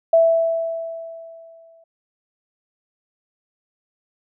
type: tone with exponential decay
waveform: sine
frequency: 660 Hz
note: E5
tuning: 2 cents sharp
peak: -9 dBFS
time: 0.13-1.84 s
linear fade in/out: 5 ms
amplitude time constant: 370 ms
effects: none